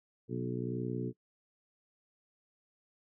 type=harmonic tone with a mistuned harmonic; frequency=61.4 Hz; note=B1; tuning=9 cents flat; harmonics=2 / 3 / 4 / 5 / 6 / 7; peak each=-38 / -41 / -40 / -43 / -41 / -42 dBFS; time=0.28-1.13 s; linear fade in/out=50 ms; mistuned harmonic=2; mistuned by=+45 cents; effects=noise-tail reverb RT60 0.1 s tail -25 dB re dry